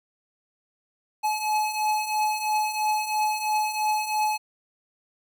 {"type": "beating tone pair", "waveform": "square", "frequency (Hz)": [852, 855], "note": ["G#5", "A5"], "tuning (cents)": [44, -50], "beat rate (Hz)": 3, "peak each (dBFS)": [-30, -25], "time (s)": [1.23, 4.38], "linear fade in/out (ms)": 20, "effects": []}